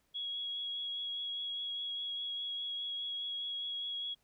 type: tone with vibrato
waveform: sine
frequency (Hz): 3326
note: G#7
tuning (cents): +2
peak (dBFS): -36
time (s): 0.14-4.15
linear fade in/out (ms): 20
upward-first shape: triangle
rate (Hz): 4.9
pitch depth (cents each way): 15
effects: pink hiss -75 dBFS RMS until 4.23 s